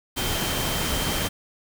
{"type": "tone in noise", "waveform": "sine", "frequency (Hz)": 3136, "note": "G7", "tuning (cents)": 0, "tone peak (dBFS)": -33, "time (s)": [0.16, 1.29], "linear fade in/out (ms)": 20, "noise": "pink", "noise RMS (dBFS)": -26, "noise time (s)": [0.16, 1.29], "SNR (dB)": -10, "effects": []}